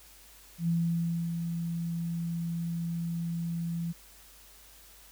sine tone with ADSR envelope, 168.3 Hz, E3, 36 cents sharp, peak -24 dBFS, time 0.58-3.93 s, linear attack 100 ms, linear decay 630 ms, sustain -6 dB, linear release 21 ms, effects added 50 Hz sine -59 dBFS peak until 5.11 s + white hiss -55 dBFS RMS until 5.11 s

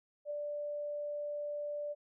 sine tone with ADSR envelope, 587.3 Hz, D5, in tune, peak -34 dBFS, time 0.25-1.95 s, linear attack 57 ms, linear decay 3 ms, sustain -2 dB, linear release 33 ms, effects none

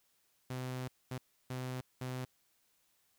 sawtooth tone bursts at uneven times, 127.8 Hz, C3, 40 cents flat, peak -34 dBFS, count 4, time 0.5-0.88 / 1.11-1.18 / 1.5-1.81 / 2.01-2.25 s, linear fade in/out 5 ms, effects white hiss -74 dBFS RMS until 3.18 s

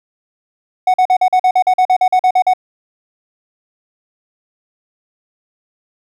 triangle tone bursts, 740 Hz, F#5, in tune, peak -6 dBFS, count 15, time 0.87-2.536 s, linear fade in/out 5 ms, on 70 ms, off 44 ms, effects none

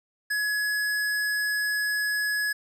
square tone, 1688 Hz, G#6, 28 cents sharp, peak -25 dBFS, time 0.3-2.53 s, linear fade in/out 10 ms, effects resampled to 32000 Hz + 10-bit

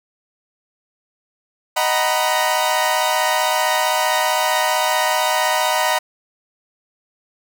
sawtooth chord, B major seventh, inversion first, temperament equal with one note detuned, 622.3 / 747.3 / 932.3 / 987.8 Hz, D#5 / F#5 / A#5 / B5, 0 / +17 / 0 / 0 cents, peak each -18 dBFS, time 1.76-5.99 s, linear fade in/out 10 ms, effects none

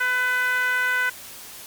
10% pulse tone with band-pass filter, 501 Hz, B4, 25 cents sharp, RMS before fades -22 dBFS, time 0-1.1 s, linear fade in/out 10 ms, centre 1600 Hz, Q 4.4, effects white hiss -40 dBFS RMS until 1.66 s + MP3 96 kbps

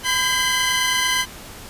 25% pulse tone cluster, 1011 / 1596 / 2051 / 3019 Hz, B5 / G6 / C7 / F#7, +40 / +31 / -35 / +34 cents, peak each -20 dBFS, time 0.03-1.26 s, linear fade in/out 50 ms, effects pink hiss -38 dBFS RMS until 1.69 s + resampled to 32000 Hz

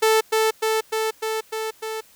sawtooth tone with echo, 440 Hz, A4, in tune, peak -11 dBFS, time 0.02-0.21 s, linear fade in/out 10 ms, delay 300 ms, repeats 6, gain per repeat -2 dB, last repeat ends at 2.01 s, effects white hiss -53 dBFS RMS until 2.15 s

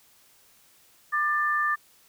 sine tone pair together, 1195 / 1771.4 Hz, D6 / A6, +30 / +11 cents, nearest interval perfect fifth, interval 681 cents, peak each -25 dBFS, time 1.12-1.76 s, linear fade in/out 20 ms, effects white hiss -59 dBFS RMS until 2.08 s

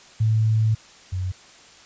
sine tone pair in turn, 110 / 92.5 Hz, A2 / F#2, 0 / 0 cents, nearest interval minor third, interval 300 cents, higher first, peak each -16 / -23 dBFS, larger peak first, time 0.2-0.75 / 1.12-1.32 s, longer first, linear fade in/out 10 ms, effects white hiss -48 dBFS RMS until 1.85 s + resampled to 16000 Hz

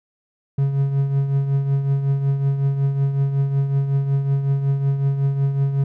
triangle tone with tremolo, 138.3 Hz, C#3, 4 cents flat, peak -12 dBFS, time 0.58-5.84 s, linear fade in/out 5 ms, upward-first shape triangle, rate 5.4 Hz, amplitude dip 60%, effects none

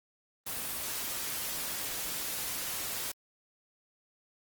white noise, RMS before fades -36 dBFS, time 0.46-3.12 s, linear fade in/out 10 ms, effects Opus 24 kbps

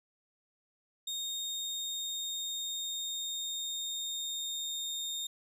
30% pulse tone with pitch glide, 3700 to 3672 Hz, A#7 to A#7, -14 to -27 cents, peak -32 dBFS, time 1.07-5.27 s, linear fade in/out 5 ms, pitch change -13 cents, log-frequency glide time 1.17-5.07 s, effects none

